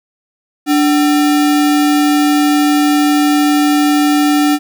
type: tone with sample-and-hold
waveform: sine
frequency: 293.7 Hz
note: D4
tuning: in tune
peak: -8 dBFS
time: 0.66-4.59 s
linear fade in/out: 50 ms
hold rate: 1050 Hz
effects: none